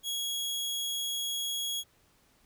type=tone; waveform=sawtooth; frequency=3322 Hz; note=G#7; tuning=in tune; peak=-28 dBFS; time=0.03-1.84 s; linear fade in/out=50 ms; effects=pink hiss -66 dBFS RMS until 2.45 s